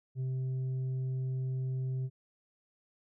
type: tone with tanh clipping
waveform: triangle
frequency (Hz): 130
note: C3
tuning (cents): -11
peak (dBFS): -32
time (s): 0.15-2.1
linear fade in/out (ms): 50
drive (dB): 8
effects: none